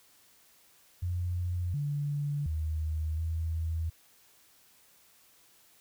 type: tone with pitch steps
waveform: sine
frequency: 88.6 / 144.8 / 78.3 / 81.2 Hz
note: F2 / D3 / D#2 / E2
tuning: +25 / -24 / +11 / -26 cents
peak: -29 dBFS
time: 1.02-3.9 s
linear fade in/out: 10 ms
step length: 720 ms
effects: white hiss -62 dBFS RMS until 5.8 s